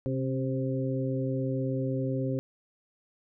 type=harmonic tone with a mistuned harmonic; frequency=131.2 Hz; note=C3; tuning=5 cents sharp; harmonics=1 / 2 / 3 / 4; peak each=-30 / -32 / -36 / -35 dBFS; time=0.06-2.39 s; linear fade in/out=0 ms; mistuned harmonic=2; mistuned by=+32 cents; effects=none